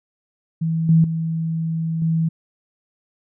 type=tone with level steps; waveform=sine; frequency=162.7 Hz; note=E3; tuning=22 cents flat; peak=-18 / -10 / -20 / -16 dBFS; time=0.61-2.29 s; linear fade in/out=10 ms; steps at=0.89 / 1.04 / 2.02 s; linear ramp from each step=2 ms; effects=none